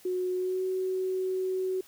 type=tone with pitch glide; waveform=sine; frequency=365.7 to 374.2 Hz; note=F#4 to F#4; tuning=-20 to +20 cents; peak=-27 dBFS; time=0.05-1.81 s; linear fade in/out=5 ms; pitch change=+40 cents; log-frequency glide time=0.35-0.63 s; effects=white hiss -56 dBFS RMS until 1.87 s